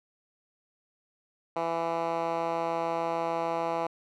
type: tone with band-pass filter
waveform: 10% pulse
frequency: 166.6 Hz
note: E3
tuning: 19 cents sharp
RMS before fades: -30 dBFS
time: 1.56-3.87 s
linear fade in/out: 5 ms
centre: 810 Hz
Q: 1.2
effects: none